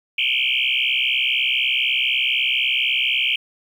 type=tone with frequency modulation; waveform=sine; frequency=2742 Hz; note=F7; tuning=32 cents flat; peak=-17 dBFS; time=0.18-3.36 s; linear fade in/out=5 ms; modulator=64 Hz; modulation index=7.2; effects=8-bit